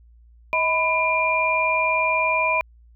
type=tone cluster; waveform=sine; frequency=635 / 996 / 2393 Hz; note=D#5 / B5 / D7; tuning=+35 / +14 / +32 cents; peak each=-25 / -22 / -21 dBFS; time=0.53-2.61 s; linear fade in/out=0 ms; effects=added 58 Hz sine -48 dBFS peak until 2.95 s